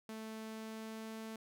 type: tone with pitch glide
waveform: sawtooth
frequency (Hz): 220 to 221.5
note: A3 to A3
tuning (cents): 0 to +12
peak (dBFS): -40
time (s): 0.09-1.36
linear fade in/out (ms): 2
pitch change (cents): +12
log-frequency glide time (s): 0.41-1.22
effects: none